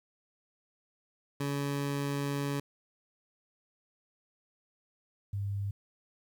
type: tone pair in turn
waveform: 20% pulse / sine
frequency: 141.5 / 100.06 Hz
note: C#3 / G2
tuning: +36 / +36 cents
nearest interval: tritone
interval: 600 cents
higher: first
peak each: -26 / -31 dBFS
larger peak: first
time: 1.4-2.6 / 5.33-5.71 s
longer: first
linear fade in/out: 5 ms
effects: 11-bit